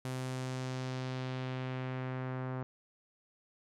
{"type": "tone with low-pass filter sweep", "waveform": "sawtooth", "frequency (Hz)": 129.1, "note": "C3", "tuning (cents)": -23, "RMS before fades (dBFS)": -38, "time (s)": [0.05, 2.63], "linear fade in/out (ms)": 0, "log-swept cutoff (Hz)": [11000, 1300], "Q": 1.2, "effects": []}